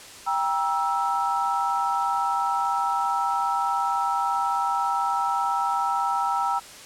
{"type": "chord", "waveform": "sine", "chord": "E diminished", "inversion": "first", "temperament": "just", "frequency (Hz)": [791.1, 949.3, 1318.5], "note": ["G5", "Bb5", "E6"], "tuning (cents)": [16, 31, 0], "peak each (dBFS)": -26, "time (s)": [0.26, 6.6], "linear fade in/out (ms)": 20, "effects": ["white hiss -43 dBFS RMS until 6.85 s", "low-pass 9000 Hz 12 dB/octave"]}